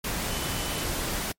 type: tone in noise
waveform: sine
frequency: 3013 Hz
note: F#7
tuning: 31 cents sharp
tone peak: -39 dBFS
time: 0.31-0.85 s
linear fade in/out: 5 ms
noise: pink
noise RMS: -30 dBFS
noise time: 0.04-1.32 s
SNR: -12 dB
effects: noise-tail reverb RT60 0.1 s tail -26 dB re dry + MP3 64 kbps